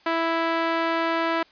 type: tone with band-pass filter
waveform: sawtooth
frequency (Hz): 330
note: E4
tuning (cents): +2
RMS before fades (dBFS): -24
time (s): 0.06-1.43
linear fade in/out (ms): 5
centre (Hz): 1300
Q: 0.79
effects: white hiss -56 dBFS RMS until 1.51 s + resampled to 11025 Hz